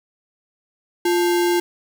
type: tone with sample-and-hold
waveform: sine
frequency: 349.2 Hz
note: F4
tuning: in tune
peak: -15 dBFS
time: 1.05-1.6 s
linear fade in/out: 5 ms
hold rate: 1225 Hz
effects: none